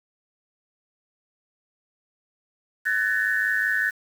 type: tone cluster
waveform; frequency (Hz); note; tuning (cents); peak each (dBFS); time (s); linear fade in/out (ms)
sine; 1506 / 1712 / 1817; F#6 / A6 / A#6; +30 / -48 / -45; -25; 2.85-3.91; 20
effects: 7-bit